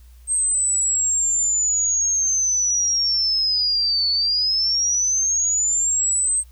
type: linear two-way sweep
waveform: sine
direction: down then up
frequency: 8370 to 4435 to 8370 Hz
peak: -17 dBFS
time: 0.27-6.44 s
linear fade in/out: 50 ms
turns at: 4.1 s
effects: added 60 Hz sine -43 dBFS peak until 6.51 s + white hiss -59 dBFS RMS until 6.51 s